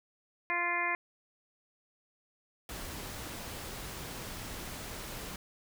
harmonic tone, 347.8 Hz, F4, 7 cents flat, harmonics 1 / 2 / 3 / 4 / 5 / 6 / 7, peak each -43 / -39 / -35 / -45 / -36 / -33 / -39 dBFS, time 0.5-0.95 s, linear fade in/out 0 ms
pink noise, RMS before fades -42 dBFS, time 2.69-5.36 s, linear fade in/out 2 ms
effects none

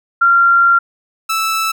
sine / sawtooth tone pair in turn, 1381 / 1316 Hz, F6 / E6, -20 / -3 cents, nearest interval minor second, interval 83 cents, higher first, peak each -7 / -11 dBFS, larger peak first, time 0.21-0.79 / 1.29-1.72 s, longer first, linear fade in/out 10 ms, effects none

